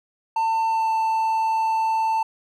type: tone with pitch glide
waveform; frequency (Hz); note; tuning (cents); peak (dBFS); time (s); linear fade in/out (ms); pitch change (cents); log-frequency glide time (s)
triangle; 897 to 889.3; A5 to A5; +33 to +18; -17; 0.36-2.23; 5; -15; 0.68-0.9
effects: none